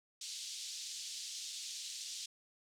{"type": "band-pass noise", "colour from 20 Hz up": "pink", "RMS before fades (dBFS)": -45, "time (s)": [0.21, 2.26], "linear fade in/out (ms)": 5, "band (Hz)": [3600, 7700], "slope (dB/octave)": 24, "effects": []}